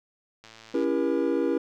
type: click train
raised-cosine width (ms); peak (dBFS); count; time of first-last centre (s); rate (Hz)
0.2; -30; 46; 0.44-0.842; 112
type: chord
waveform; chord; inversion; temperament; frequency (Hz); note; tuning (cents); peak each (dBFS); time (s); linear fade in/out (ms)
triangle; C# diminished seventh; none; just; 277.2 / 332.6 / 399.1 / 479; C#4 / E4 / G4 / Bb4; 0 / +16 / +31 / +47; -26 / -25 / -28 / -26; 0.74-1.58; 5
effects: none